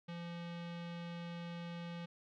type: tone with low-pass filter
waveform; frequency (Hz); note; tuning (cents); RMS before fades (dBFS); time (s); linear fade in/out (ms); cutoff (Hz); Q
square; 171.2; F3; -34; -45; 0.08-2.06; 10; 3400; 1.8
effects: none